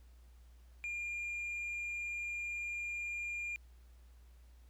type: tone with tanh clipping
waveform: sine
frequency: 2406 Hz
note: D7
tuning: 41 cents sharp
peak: -38 dBFS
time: 0.84-3.56 s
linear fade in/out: 0 ms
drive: 2 dB
effects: added 60 Hz sine -56 dBFS peak until 4.69 s + pink hiss -72 dBFS RMS until 4.69 s